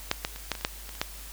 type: clicks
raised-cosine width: 0.2 ms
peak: -6 / -10 / -23 / -9 / -20 / -25 / -7 / -23 / -28 / -8 dBFS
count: 10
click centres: 0.114 / 0.249 / 0.361 / 0.517 / 0.552 / 0.611 / 0.649 / 0.892 / 0.952 / 1.015 s
effects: added 50 Hz sine -43 dBFS peak until 1.32 s + white hiss -45 dBFS RMS until 1.32 s